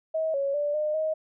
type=tone with pitch steps; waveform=sine; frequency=638 / 555 / 585 / 607 / 628 Hz; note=D#5 / C#5 / D5 / D#5 / D#5; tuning=+43 / +2 / -7 / -43 / +16 cents; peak=-24 dBFS; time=0.14-1.14 s; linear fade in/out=10 ms; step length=200 ms; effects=none